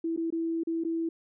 sine tone with dropouts, 329.6 Hz, E4, in tune, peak -27 dBFS, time 0.04-1.09 s, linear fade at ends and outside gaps 5 ms, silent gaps 0.164-0.174 / 0.304-0.324 / 0.635-0.671 / 0.838-0.848 s, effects none

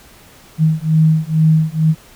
sine beating tone pair, 156.9 / 159.1 Hz, D#3 / D#3, +15 / +39 cents, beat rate 2.2 Hz, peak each -13 dBFS, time 0.58-1.95 s, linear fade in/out 50 ms, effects pink hiss -44 dBFS RMS until 2.15 s

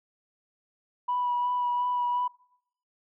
sine tone with vibrato, 980 Hz, B5, 14 cents flat, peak -24 dBFS, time 1.08-2.28 s, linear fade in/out 10 ms, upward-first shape sine, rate 2.8 Hz, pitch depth 15 cents each way, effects noise-tail reverb RT60 0.7 s tail -22 dB re dry + tanh soft clip ceiling -20 dBFS

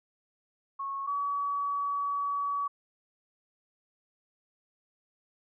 sine tone pair in turn, 1100 / 1136.2 Hz, C#6 / C#6, -14 / +42 cents, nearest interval minor second, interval 56 cents, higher second, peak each -32 / -28 dBFS, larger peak second, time 0.79-1.07 / 1.07-2.68 s, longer second, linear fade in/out 10 ms, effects none

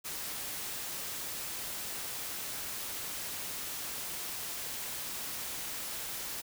white noise, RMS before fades -39 dBFS, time 0.04-6.42 s, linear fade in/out 20 ms, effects none

